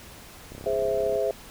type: click train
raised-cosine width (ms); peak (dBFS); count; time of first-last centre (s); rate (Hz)
2; -27; 22; 0.52-1.156; 33
type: chord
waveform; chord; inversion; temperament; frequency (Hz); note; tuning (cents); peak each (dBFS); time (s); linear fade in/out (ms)
sine; Ab augmented; none; equal; 415.3 / 523.3 / 659.3; Ab4 / C5 / E5; 0 / 0 / 0; -27; 0.66-1.31; 2
effects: pink hiss -46 dBFS RMS until 1.5 s